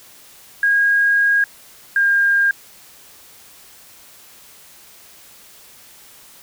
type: tone pair in turn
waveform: sine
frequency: 1634 / 1608.7 Hz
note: G#6 / G6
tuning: -29 / +44 cents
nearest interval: unison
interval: 27 cents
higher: first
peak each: -12 dBFS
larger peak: neither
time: 0.63-1.44 / 1.96-2.51 s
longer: first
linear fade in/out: 2 ms
effects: white hiss -45 dBFS RMS until 6.42 s